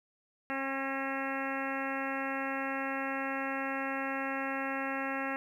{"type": "harmonic tone with a mistuned harmonic", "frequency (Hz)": 270, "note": "C#4", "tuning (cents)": -45, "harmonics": [1, 2, 3, 4, 5, 6, 7, 8, 9, 10], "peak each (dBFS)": [-38, -40, -40, -43, -42, -41, -41, -44, -49, -45], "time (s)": [0.5, 5.36], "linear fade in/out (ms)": 0, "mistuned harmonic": 6, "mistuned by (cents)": 19, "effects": ["11-bit"]}